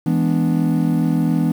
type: chord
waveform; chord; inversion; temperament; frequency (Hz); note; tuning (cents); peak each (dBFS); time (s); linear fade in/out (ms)
triangle; E dominant seventh; none; equal; 164.81 / 207.7 / 246.9 / 293.7; E3 / G#3 / B3 / D4; 0 / 0 / 0 / 0; -16 / -22 / -18 / -20; 0.06-1.52; 5
effects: 7-bit